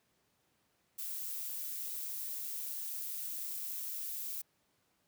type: noise with amplitude modulation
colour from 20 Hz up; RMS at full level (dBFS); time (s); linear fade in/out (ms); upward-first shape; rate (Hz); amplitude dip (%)
violet; -39; 0.98-4.42; 10; sine; 144; 30
effects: pink hiss -75 dBFS RMS until 5.07 s + high-pass 100 Hz 12 dB/octave